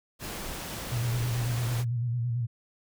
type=noise; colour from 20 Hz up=pink; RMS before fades=-37 dBFS; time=0.19-1.85 s; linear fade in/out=50 ms
type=tone with vibrato; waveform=sine; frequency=119.5 Hz; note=A#2; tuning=43 cents sharp; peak=-26 dBFS; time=0.91-2.47 s; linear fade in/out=20 ms; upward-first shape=square; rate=9 Hz; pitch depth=50 cents each way
effects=none